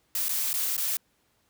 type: noise with dropouts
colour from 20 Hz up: blue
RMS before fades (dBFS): -28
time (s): 0.15-0.97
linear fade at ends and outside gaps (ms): 2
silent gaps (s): 0.284-0.292 / 0.531-0.539 / 0.767-0.778
effects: pink hiss -69 dBFS RMS until 1.49 s + high-pass 60 Hz 12 dB/octave